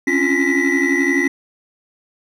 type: tone cluster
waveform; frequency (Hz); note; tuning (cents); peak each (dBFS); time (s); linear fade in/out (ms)
triangle; 272 / 283.7 / 347.9 / 1926 / 2007; C#4 / C#4 / F4 / B6 / B6; -33 / +40 / -7 / -44 / +27; -18; 0.07-1.28; 5
effects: tanh soft clip ceiling -6 dBFS